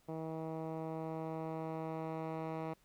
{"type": "tone with low-pass filter sweep", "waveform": "10% pulse", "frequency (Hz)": 160.2, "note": "E3", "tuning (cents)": -49, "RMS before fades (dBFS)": -41, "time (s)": [0.08, 2.74], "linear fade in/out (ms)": 10, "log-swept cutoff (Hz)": [730, 1600], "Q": 0.77, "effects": ["pink hiss -71 dBFS RMS until 2.84 s"]}